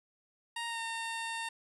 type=tone with pitch glide; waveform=15% pulse; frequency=932.3 to 912.6 Hz; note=A#5 to A#5; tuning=0 to -37 cents; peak=-29 dBFS; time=0.56-1.49 s; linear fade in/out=5 ms; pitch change=-37 cents; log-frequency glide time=0.68-0.8 s; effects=resampled to 24000 Hz